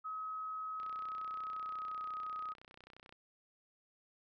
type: tone with pitch glide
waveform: sine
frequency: 1275 to 1260.4 Hz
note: D#6 to D#6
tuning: +42 to +22 cents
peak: -39 dBFS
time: 0.04-2.54 s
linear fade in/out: 20 ms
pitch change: -20 cents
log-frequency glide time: 1.43-2.11 s
type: click train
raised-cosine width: 0.3 ms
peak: -39 dBFS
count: 74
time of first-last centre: 0.8-3.125 s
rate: 31.4 Hz
effects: none